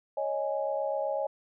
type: chord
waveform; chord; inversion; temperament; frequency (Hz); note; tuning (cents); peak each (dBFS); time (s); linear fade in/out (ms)
sine; C# suspended second; none; equal; 554.4 / 622.3 / 830.6; C#5 / D#5 / G#5; 0 / 0 / 0; -31 / -32 / -35; 0.17-1.27; 5
effects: none